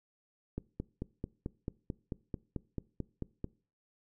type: click train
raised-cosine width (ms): 3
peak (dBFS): -23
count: 14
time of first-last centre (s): 0.58-3.443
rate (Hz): 4.54
effects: noise-tail reverb RT60 0.4 s tail -22 dB re dry